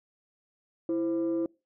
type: tone pair together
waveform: sine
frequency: 331.8 / 523.3 Hz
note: E4 / C5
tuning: +11 / 0 cents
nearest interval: minor sixth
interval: 789 cents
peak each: -25 / -33 dBFS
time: 0.89-1.46 s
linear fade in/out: 2 ms
effects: noise-tail reverb RT60 0.3 s tail -26 dB re dry + tanh soft clip ceiling -22 dBFS